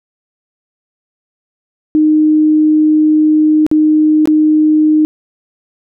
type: tone with dropouts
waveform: sine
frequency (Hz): 307.8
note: D#4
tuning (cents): -19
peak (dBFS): -6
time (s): 1.95-5.05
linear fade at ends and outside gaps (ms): 0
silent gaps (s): 3.665-3.714 / 4.256-4.274
effects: none